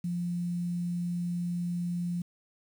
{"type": "tone with quantisation", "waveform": "sine", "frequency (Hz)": 174.61, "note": "F3", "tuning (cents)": 0, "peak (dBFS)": -29, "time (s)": [0.04, 2.22], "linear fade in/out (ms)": 5, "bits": 9, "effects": []}